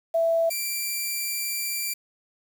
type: tone pair in turn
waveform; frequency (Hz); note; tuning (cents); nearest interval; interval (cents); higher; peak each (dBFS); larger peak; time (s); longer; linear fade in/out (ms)
sine / 5% pulse; 662 / 2353; E5 / D7; +7 / +3; octave + minor seventh; 2196; second; -19 / -17; second; 0.14-0.5 / 0.5-1.94; second; 10
effects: 8-bit